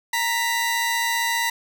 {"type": "tone pair together", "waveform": "sawtooth", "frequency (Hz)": [930.2, 1975.5], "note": ["A#5", "B6"], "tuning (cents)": [-4, 0], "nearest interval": "octave + minor second", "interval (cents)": 1304, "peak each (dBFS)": -20, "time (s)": [0.13, 1.5], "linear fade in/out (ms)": 5, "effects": []}